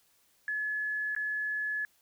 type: tone with dropouts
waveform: sine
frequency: 1708 Hz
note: G#6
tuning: 48 cents sharp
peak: -30 dBFS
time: 0.48-1.85 s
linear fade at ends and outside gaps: 1 ms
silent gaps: 1.15-1.163 s
effects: white hiss -68 dBFS RMS until 2.01 s